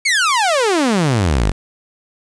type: exponential sweep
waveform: sawtooth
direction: down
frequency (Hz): 2287 to 43.57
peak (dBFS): -9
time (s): 0.05-1.52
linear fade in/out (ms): 10
effects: resampled to 22050 Hz + 7-bit